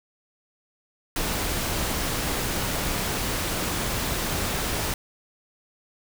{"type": "noise", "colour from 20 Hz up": "pink", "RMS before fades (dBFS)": -27, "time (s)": [1.16, 4.94], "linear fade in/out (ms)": 2, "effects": []}